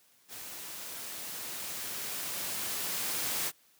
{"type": "noise with level ramp", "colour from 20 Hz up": "white", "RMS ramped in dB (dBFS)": [-44, -32], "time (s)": [0.28, 3.52], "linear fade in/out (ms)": 50, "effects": ["white hiss -65 dBFS RMS until 3.79 s", "high-pass 100 Hz 12 dB/octave"]}